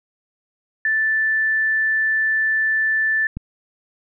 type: tone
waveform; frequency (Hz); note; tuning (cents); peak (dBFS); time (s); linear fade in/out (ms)
sine; 1760; A6; 0; -16; 0.85-3.27; 2
type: click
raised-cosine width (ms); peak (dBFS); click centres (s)
5; -15; 3.37
effects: none